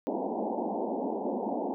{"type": "band-pass noise", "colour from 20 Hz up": "pink", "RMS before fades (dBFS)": -32, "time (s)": [0.07, 1.74], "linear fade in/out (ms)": 0, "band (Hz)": [200, 920], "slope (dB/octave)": 96, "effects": []}